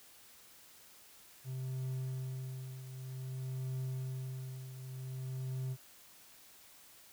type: tone with tremolo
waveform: triangle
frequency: 130 Hz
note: C3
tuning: 11 cents flat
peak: -33 dBFS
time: 1.44-5.77 s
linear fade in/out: 50 ms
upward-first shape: triangle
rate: 0.53 Hz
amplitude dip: 70%
effects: white hiss -59 dBFS RMS until 7.12 s